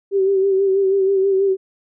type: tone with vibrato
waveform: sine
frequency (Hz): 388.1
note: G4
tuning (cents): -17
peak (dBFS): -13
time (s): 0.11-1.57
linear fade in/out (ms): 50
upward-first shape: sine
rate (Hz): 6.2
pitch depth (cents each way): 41
effects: none